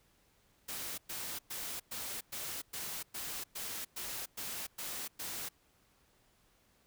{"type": "noise bursts", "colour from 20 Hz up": "white", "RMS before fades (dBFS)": -41, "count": 12, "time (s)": [0.68, 5.49], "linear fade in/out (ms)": 10, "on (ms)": 300, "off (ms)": 110, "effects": ["pink hiss -70 dBFS RMS until 6.86 s"]}